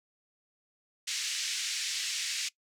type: band-pass noise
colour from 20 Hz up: white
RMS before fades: -34 dBFS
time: 1.07-2.49 s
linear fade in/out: 10 ms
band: 2000 to 7000 Hz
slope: 24 dB/octave
effects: noise-tail reverb RT60 0.1 s tail -21 dB re dry